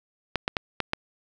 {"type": "clicks", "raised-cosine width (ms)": 0.3, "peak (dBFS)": -8, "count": 5, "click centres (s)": [0.357, 0.479, 0.568, 0.803, 0.934], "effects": []}